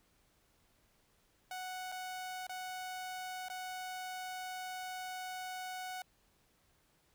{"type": "tone with dropouts", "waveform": "sawtooth", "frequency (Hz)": 740, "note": "F#5", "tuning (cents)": 0, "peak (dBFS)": -37, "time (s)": [1.51, 6.02], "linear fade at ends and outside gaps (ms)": 2, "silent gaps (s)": [[1.918, 1.922], [2.468, 2.494], [3.485, 3.499]], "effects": ["pink hiss -72 dBFS RMS until 7.14 s"]}